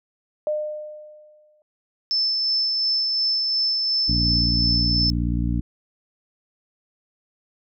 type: tone with exponential decay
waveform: sine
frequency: 606 Hz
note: D#5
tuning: 46 cents flat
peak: -19 dBFS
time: 0.47-1.62 s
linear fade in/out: 1 ms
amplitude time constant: 250 ms
type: tone with tremolo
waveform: sine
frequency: 5274 Hz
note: E8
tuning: in tune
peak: -18 dBFS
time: 2.11-5.1 s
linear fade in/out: 0 ms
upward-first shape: sine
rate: 2.8 Hz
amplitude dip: 25%
type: harmonic tone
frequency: 58.8 Hz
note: A#1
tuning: 16 cents sharp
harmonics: 1 / 2 / 3 / 4 / 5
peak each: -23 / -26 / -28 / -29 / -30 dBFS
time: 4.08-5.61 s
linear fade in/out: 10 ms
effects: none